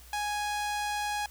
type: tone with low-pass filter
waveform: sawtooth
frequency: 830.6 Hz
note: G#5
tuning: in tune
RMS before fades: -32 dBFS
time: 0.13-1.26 s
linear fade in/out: 2 ms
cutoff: 9700 Hz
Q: 0.83
effects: added 60 Hz sine -51 dBFS peak until 1.3 s + white hiss -54 dBFS RMS until 1.3 s